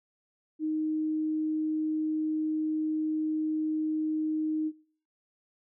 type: tone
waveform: sine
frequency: 311.1 Hz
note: D#4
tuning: in tune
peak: -27 dBFS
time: 0.59-4.72 s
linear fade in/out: 50 ms
effects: noise-tail reverb RT60 0.6 s tail -24 dB re dry